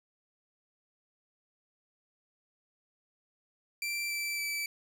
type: tone with pitch steps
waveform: sawtooth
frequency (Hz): 2349 / 2331 / 2314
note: D7 / D7 / D7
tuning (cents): 0 / -14 / -26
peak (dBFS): -29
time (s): 3.82-4.66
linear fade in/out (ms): 2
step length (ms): 280
effects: none